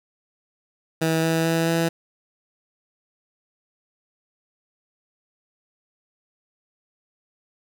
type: tone with pitch steps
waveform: 15% pulse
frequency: 161.7 / 163.11 / 164.53 / 165.96 Hz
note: E3 / E3 / E3 / E3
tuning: -33 / -18 / -3 / +12 cents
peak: -13 dBFS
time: 1.01-1.89 s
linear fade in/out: 10 ms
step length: 220 ms
effects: none